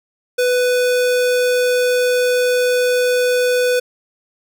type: tone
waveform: square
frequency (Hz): 496.7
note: B4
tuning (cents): +10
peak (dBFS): -14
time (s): 0.38-3.8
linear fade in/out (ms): 10
effects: none

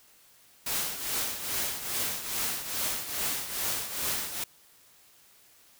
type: noise with tremolo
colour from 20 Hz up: white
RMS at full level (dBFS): -29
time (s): 0.66-4.44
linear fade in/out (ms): 5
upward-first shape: triangle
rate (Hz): 2.4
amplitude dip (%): 70
effects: white hiss -59 dBFS RMS until 5.79 s

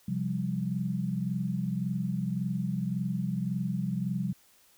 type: chord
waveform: sine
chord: C suspended fourth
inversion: none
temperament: just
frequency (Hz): 130.81 / 174.42 / 196.22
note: C3 / F3 / G3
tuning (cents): 0 / -2 / +2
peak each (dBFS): -34 / -32 / -32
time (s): 0.08-4.33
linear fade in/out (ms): 5
effects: white hiss -62 dBFS RMS until 4.77 s

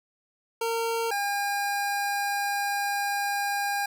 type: tone pair in turn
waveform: 25% pulse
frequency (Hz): 458.6 / 807.5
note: A#4 / G#5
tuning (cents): -28 / -49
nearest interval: minor seventh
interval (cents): 979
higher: second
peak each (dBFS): -22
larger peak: neither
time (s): 0.61-1.11 / 1.11-3.86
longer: second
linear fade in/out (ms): 5
effects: none

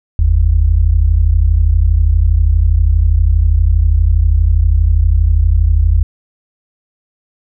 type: tone pair together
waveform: sine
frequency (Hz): 47.57 / 80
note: F#1 / D#2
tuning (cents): +49 / +49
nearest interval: major sixth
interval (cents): 900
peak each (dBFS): -10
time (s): 0.19-6.03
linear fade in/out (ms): 0
effects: none

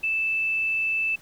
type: tone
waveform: sine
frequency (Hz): 2637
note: E7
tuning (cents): 0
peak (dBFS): -22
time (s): 0.03-1.16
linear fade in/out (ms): 10
effects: pink hiss -53 dBFS RMS until 1.21 s

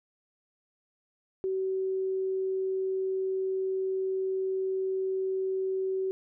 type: tone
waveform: sine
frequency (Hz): 380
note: F#4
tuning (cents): +46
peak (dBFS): -27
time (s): 1.44-6.11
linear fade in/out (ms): 0
effects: none

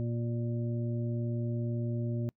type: harmonic tone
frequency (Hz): 118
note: A#2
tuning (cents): +22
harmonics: 1 / 2 / 3 / 5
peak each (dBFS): -31 / -37 / -41 / -45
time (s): 0-2.29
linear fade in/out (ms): 0
effects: noise-tail reverb RT60 0.1 s tail -26 dB re dry

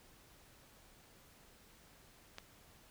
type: click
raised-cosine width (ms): 0.2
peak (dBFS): -28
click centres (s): 2.384
effects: pink hiss -63 dBFS RMS until 2.9 s

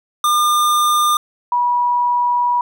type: tone pair in turn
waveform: square / sine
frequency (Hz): 1204 / 971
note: D6 / B5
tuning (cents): +43 / -30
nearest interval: major third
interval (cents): 373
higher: first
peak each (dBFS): -13 / -13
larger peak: neither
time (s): 0.24-1.17 / 1.52-2.61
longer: second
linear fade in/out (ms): 2
effects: none

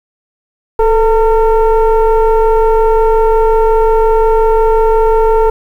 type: tone with frequency modulation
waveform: sine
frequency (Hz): 441.2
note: A4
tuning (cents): +5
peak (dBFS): -5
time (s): 0.79-5.5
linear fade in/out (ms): 5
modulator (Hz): 464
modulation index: 1
effects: tanh soft clip ceiling -2 dBFS + 7-bit

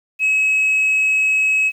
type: tone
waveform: sine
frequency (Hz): 2565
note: E7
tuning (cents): -48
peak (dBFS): -11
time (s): 0.19-1.72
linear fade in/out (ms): 50
effects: tanh soft clip ceiling -12 dBFS + 8-bit

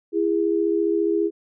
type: tone pair together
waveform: sine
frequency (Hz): 334.4 / 409.1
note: E4 / G#4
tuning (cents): +25 / -26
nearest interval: minor third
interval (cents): 349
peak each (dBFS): -21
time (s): 0.12-1.31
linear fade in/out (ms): 50
effects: none

